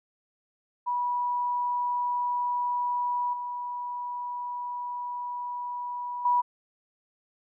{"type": "tone with level steps", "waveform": "sine", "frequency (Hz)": 976, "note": "B5", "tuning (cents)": -21, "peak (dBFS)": [-25, -31, -20], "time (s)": [0.86, 6.42], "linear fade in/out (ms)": 20, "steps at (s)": [3.33, 6.25], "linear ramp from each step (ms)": 5, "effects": []}